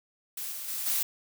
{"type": "noise with level steps", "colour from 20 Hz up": "blue", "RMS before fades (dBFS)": [-36, -38, -34, -28], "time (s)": [0.37, 1.03], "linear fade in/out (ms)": 5, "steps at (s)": [0.52, 0.68, 0.86], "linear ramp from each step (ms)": 5, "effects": []}